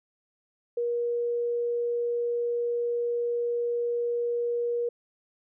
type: tone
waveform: sine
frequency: 476.1 Hz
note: A#4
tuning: 37 cents sharp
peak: -25 dBFS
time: 0.77-4.89 s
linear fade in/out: 5 ms
effects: none